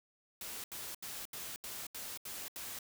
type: noise bursts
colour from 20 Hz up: white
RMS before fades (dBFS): -44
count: 8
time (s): 0.41-2.789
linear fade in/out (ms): 2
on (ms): 230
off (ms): 77
effects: none